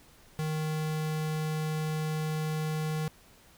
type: tone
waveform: square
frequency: 155.56 Hz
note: D#3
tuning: in tune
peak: -30 dBFS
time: 0.39-3.08 s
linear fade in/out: 0 ms
effects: pink hiss -58 dBFS RMS until 3.57 s